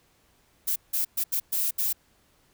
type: noise bursts at uneven times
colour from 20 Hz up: violet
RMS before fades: -26 dBFS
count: 6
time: 0.67-0.76 / 0.93-1.05 / 1.17-1.24 / 1.32-1.4 / 1.52-1.71 / 1.78-1.93 s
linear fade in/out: 10 ms
effects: pink hiss -64 dBFS RMS until 2.53 s